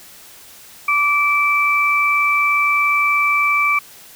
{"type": "tone pair together", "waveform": "sine", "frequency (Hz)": [1163, 2326], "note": ["D6", "D7"], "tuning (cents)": [-17, -17], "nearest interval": "octave", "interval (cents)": 1200, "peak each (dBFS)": [-17, -15], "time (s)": [0.88, 3.79], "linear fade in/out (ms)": 5, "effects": ["white hiss -42 dBFS RMS until 4.15 s"]}